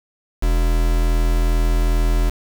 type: tone with quantisation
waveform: triangle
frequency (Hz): 41.2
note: E1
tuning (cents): 0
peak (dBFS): -12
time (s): 0.42-2.3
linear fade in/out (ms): 10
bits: 4
effects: none